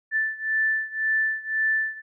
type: beating tone pair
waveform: sine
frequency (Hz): 1760 / 1761.9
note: A6 / A6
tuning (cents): 0 / +2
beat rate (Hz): 1.9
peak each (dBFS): -24 / -26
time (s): 0.11-2.02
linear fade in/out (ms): 50
effects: none